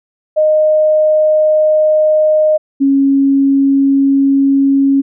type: tone pair in turn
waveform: sine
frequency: 617 / 274.8 Hz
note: D#5 / C#4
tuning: -15 / -15 cents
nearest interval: octave + major second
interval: 1400 cents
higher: first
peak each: -7 dBFS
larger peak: neither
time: 0.36-2.58 / 2.8-5.02 s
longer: neither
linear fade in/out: 20 ms
effects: none